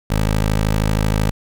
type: tone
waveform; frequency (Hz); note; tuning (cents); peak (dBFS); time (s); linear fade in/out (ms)
15% pulse; 52.9; G#1; +33; -9; 0.1-1.31; 5
effects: none